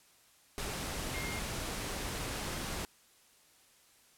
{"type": "tone in noise", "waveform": "sine", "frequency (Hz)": 2127, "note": "C7", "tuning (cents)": 28, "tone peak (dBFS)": -41, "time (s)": [1.14, 1.39], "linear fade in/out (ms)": 0, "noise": "pink", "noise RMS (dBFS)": -38, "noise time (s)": [0.58, 2.85], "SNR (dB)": -6, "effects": ["white hiss -64 dBFS RMS until 4.17 s", "low-pass 12000 Hz 12 dB/octave"]}